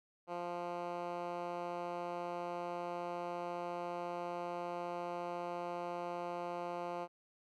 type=tone with band-pass filter; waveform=10% pulse; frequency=174.61 Hz; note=F3; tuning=in tune; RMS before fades=-41 dBFS; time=0.27-7.08 s; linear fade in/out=50 ms; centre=690 Hz; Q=0.85; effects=none